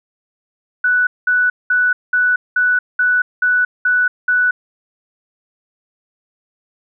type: tone bursts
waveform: sine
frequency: 1483 Hz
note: F#6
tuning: 4 cents sharp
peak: -11 dBFS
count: 9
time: 0.84-4.51 s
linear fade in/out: 5 ms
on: 230 ms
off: 200 ms
effects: none